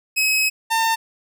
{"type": "tone pair in turn", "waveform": "sawtooth", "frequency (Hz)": [2555, 903.3], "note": ["D#7", "A5"], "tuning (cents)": [45, 45], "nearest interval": "octave + tritone", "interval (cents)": 1800, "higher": "first", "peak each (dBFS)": -13, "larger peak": "neither", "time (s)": [[0.16, 0.5], [0.7, 0.96]], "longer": "first", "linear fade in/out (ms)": 20, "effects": []}